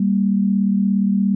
sine tone pair together, 196.43 / 233.6 Hz, G3 / A#3, +4 / +4 cents, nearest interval minor third, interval 300 cents, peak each -15 / -21 dBFS, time 0-1.35 s, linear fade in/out 5 ms, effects none

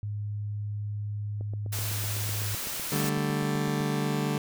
sine tone, 103.83 Hz, G#2, in tune, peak -30 dBFS, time 0.03-2.55 s, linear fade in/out 0 ms
click train, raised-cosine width 2 ms, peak -29 dBFS, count 20, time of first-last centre 1.41-3.806 s, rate 7.93 Hz
white noise, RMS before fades -34 dBFS, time 1.72-3.1 s, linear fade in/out 10 ms
30% pulse chord, D suspended fourth, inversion none, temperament just, 146.83 / 195.78 / 220.2 Hz, D3 / G3 / A3, 0 / -2 / +2 cents, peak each -26 / -30 / -30 dBFS, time 2.92-4.38 s, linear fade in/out 2 ms
effects none

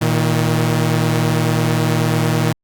sawtooth tone pair together, 116.29 / 158.1 Hz, A#2 / D#3, -4 / +28 cents, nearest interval perfect fourth, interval 532 cents, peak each -13 dBFS, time 0.01-2.53 s, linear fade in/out 10 ms, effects Opus 48 kbps

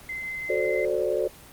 sine tone with vibrato, 2062 Hz, C7, 26 cents flat, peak -30 dBFS, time 0.09-0.85 s, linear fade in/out 2 ms, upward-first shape sine, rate 19 Hz, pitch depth 11 cents each way
sine chord, D dominant seventh, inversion first, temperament just, 367.1 / 440.5 / 528.6 / 587.3 Hz, F#4 / A4 / C5 / D5, -14 / +2 / +18 / 0 cents, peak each -28 dBFS, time 0.49-1.28 s, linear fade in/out 10 ms
effects pink hiss -47 dBFS RMS until 1.52 s + Opus 24 kbps

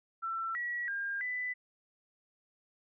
sine tone with pitch steps, 1341 / 1927 / 1608 / 1994 Hz, E6 / B6 / G6 / B6, +29 / -43 / +44 / +16 cents, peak -33 dBFS, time 0.22-1.54 s, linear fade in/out 20 ms, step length 330 ms, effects none

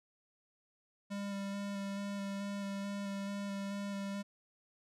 square tone with vibrato, 199.4 Hz, G3, 30 cents sharp, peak -38 dBFS, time 1.1-4.23 s, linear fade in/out 20 ms, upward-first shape square, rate 2.3 Hz, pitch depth 12 cents each way, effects low-pass 9000 Hz 12 dB/octave

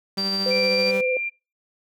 sawtooth tone with tremolo, 194.2 Hz, G3, 16 cents flat, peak -23 dBFS, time 0.17-1.01 s, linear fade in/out 5 ms, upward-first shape sine, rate 13 Hz, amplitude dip 30%
sine tone, 4699 Hz, D8, in tune, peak -23 dBFS, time 0.18-0.91 s, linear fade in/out 2 ms
sine tone with vibrato, 509 Hz, C5, 48 cents flat, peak -21 dBFS, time 0.46-1.17 s, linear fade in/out 2 ms, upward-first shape triangle, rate 16 Hz, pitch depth 21 cents each way
sine tone with pitch glide, 2355 to 2380 Hz, D7 to D7, +4 to +22 cents, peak -24 dBFS, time 0.5-1.3 s, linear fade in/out 20 ms, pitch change +18 cents, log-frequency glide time 0.66-0.88 s
effects noise-tail reverb RT60 0.3 s tail -26 dB re dry

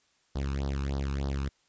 sawtooth tone with flanger, 68.9 Hz, C#2, 10 cents flat, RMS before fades -31 dBFS, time 0.35-1.49 s, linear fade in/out 10 ms, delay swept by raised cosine 0.2 to 0.79 ms, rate 3.3 Hz, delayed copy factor +0.95, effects white hiss -69 dBFS RMS until 1.68 s + resampled to 16000 Hz

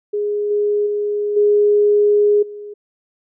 sine tone with level steps, 414.3 Hz, G#4, 4 cents flat, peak -17 / -14 / -17 / -10 / -29 dBFS, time 0.13-2.74 s, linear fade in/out 10 ms, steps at 0.5 / 0.86 / 1.36 / 2.42 s, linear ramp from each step 10 ms, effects none

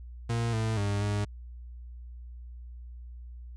40% pulse tone with pitch steps, 116.5 / 111.1 / 101.3 / 103.1 Hz, A#2 / A2 / G#2 / G#2, -1 / +17 / -43 / -12 cents, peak -26 dBFS, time 0.29-1.25 s, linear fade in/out 10 ms, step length 240 ms, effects added 60 Hz sine -41 dBFS peak until 3.56 s + resampled to 22050 Hz

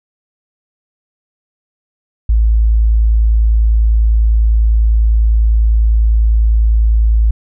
sine tone, 55 Hz, A1, in tune, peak -7 dBFS, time 2.29-7.31 s, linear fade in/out 5 ms, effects none

